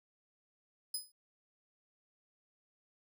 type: tone with exponential decay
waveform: 15% pulse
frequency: 5020 Hz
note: D#8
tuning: 15 cents sharp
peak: -27 dBFS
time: 0.94-1.12 s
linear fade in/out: 5 ms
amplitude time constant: 39 ms
effects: none